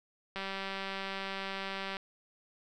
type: click train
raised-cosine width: 0.3 ms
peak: -22 dBFS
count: 313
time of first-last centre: 0.36-1.968 s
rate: 194 Hz
effects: none